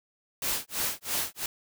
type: noise with tremolo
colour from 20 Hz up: white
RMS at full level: -28 dBFS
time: 0.42-1.46 s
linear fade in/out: 2 ms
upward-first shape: sine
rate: 3 Hz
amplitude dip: 100%
effects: none